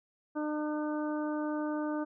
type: harmonic tone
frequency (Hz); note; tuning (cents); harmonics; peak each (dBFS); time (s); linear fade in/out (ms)
302; D4; +48; 1 / 2 / 3 / 4 / 5; -32 / -38 / -42 / -44 / -46; 0.35-2.05; 20
effects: none

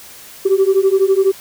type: beating tone pair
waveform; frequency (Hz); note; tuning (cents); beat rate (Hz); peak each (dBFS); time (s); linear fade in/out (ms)
sine; 380.4 / 392.4; F#4 / G4; +48 / +2; 12; -12; 0.45-1.32; 10
effects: tanh soft clip ceiling -5 dBFS + white hiss -38 dBFS RMS until 1.4 s

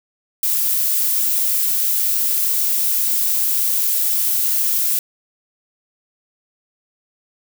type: noise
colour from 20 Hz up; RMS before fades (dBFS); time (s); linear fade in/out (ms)
violet; -18; 0.43-4.99; 2
effects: none

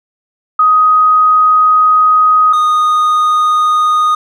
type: tone pair in turn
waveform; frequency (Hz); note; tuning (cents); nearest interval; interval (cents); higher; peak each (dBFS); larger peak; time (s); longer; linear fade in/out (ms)
sine / triangle; 1253 / 1235.7; D#6 / D#6; +12 / -12; unison; 24; first; -5 / -6; first; 0.59-2.53 / 2.53-4.15; first; 5
effects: none

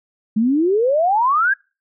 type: exponential sweep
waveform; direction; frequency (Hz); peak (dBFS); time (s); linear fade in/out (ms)
sine; up; 207.7 to 1661.2; -13; 0.36-1.54; 10
effects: noise-tail reverb RT60 0.3 s tail -26 dB re dry

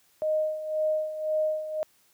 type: tone with tremolo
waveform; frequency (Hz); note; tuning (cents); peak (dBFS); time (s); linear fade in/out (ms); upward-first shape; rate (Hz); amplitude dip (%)
sine; 620; D#5; -6; -22; 0.22-1.83; 0; sine; 1.9; 70
effects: white hiss -64 dBFS RMS until 2.13 s + high-pass 60 Hz 12 dB/octave

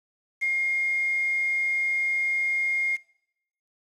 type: tone with quantisation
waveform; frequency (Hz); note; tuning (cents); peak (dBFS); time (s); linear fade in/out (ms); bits
sine; 2132; C7; +32; -22; 0.41-2.97; 20; 7
effects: noise-tail reverb RT60 0.8 s tail -21 dB re dry + low-pass 8000 Hz 12 dB/octave

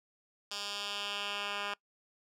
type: tone with band-pass filter sweep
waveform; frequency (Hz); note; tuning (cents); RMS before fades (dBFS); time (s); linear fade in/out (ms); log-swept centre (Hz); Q
10% pulse; 203.3; G#3; -37; -38; 0.51-1.74; 5; 4500 to 2100; 1.8
effects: noise-tail reverb RT60 0.1 s tail -22 dB re dry

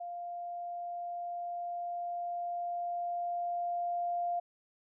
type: tone with level ramp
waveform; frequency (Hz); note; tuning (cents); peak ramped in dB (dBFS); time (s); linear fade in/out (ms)
sine; 698.5; F5; 0; -38 to -30; 0-4.4; 10
effects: none

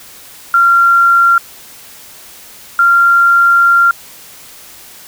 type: tone pair in turn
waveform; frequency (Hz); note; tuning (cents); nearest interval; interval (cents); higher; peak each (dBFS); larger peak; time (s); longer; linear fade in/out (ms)
sine; 1379 / 1384.7; F6 / F6; -22 / -15; unison; 7; second; -5; neither; 0.54-1.38 / 2.79-3.91; second; 2
effects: white hiss -36 dBFS RMS until 5.07 s

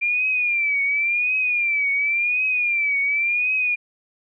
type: tone with vibrato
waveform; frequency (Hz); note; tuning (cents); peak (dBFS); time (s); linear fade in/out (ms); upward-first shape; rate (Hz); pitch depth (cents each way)
sine; 2379; D7; +22; -18; 0.01-3.76; 20; triangle; 0.92; 120
effects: none

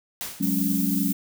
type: noise with exponential decay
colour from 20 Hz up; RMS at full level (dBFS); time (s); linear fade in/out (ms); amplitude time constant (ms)
white; -29; 0.21-0.65; 0; 94
type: chord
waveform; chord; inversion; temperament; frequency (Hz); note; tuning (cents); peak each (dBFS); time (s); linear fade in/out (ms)
sine; F# suspended second; none; equal; 185 / 207.7 / 277.2; F#3 / G#3 / C#4; 0 / 0 / 0; -26; 0.4-1.13; 10
type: noise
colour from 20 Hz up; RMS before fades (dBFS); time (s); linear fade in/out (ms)
violet; -30; 0.42-1.13; 10
effects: none

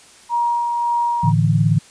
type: tone with tremolo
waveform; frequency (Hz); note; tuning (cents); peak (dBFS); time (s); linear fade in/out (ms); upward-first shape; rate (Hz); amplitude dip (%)
sine; 948; A#5; +29; -15; 0.29-1.33; 50; sine; 1.8; 30
type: chord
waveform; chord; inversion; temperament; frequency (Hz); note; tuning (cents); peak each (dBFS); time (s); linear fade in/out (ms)
sine; A suspended fourth; none; just; 110 / 146.67 / 165; A2 / D3 / E3; 0 / -2 / +2; -17; 1.23-1.79; 10
effects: white hiss -46 dBFS RMS until 1.9 s + resampled to 22050 Hz

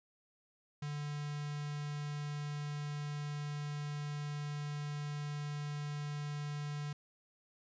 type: tone with notch filter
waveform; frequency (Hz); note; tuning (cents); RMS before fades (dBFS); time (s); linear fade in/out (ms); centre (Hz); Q
square; 146.83; D3; 0; -40; 0.82-6.93; 5; 520; 1
effects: resampled to 16000 Hz + 13-bit

